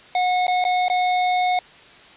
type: tone with dropouts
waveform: square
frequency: 728 Hz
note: F#5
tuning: 28 cents flat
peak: -18 dBFS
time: 0.15-1.59 s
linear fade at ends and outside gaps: 2 ms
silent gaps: 0.468-0.48 / 0.641-0.65 / 0.883-0.899 s
effects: white hiss -46 dBFS RMS until 2.16 s + resampled to 8000 Hz